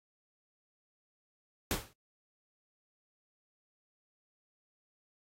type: noise with exponential decay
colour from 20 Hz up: pink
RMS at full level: -29 dBFS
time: 1.71-1.93 s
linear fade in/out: 0 ms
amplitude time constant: 47 ms
effects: AAC 48 kbps